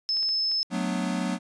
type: tone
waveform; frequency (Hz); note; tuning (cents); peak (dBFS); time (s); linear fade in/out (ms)
sine; 5230; E8; -15; -23; 0.09-0.63; 0
type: clicks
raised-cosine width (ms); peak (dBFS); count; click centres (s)
0.2; -28; 4; 0.17 / 0.229 / 0.29 / 0.516
type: chord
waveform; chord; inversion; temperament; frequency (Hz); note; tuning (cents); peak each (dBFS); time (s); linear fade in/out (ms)
square; B minor seventh; second; equal; 185 / 220 / 246.9 / 293.7; F#3 / A3 / B3 / D4; 0 / 0 / 0 / 0; -30 / -34 / -32 / -35; 0.7-1.39; 50
effects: resampled to 22050 Hz